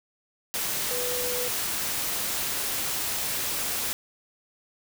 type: tone in noise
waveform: sine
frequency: 493.9 Hz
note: B4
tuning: in tune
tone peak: -31 dBFS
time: 0.91-1.48 s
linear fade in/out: 0 ms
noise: white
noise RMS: -29 dBFS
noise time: 0.54-3.93 s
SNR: -5 dB
effects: none